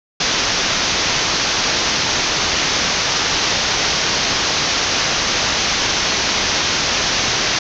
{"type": "low-pass noise", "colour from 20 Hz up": "white", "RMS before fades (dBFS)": -18, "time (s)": [0.2, 7.59], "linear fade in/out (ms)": 5, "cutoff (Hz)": 6400, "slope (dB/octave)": 96, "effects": []}